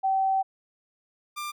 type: tone pair in turn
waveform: sine / sawtooth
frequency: 770 / 1190.5 Hz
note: G5 / D6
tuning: -31 / +23 cents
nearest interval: minor sixth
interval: 754 cents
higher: second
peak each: -21 / -28 dBFS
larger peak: first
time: 0.03-0.43 / 1.36-1.52 s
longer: first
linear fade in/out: 20 ms
effects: none